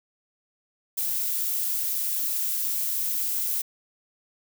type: noise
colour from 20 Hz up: violet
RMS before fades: -27 dBFS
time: 0.97-3.62 s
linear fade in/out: 10 ms
effects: none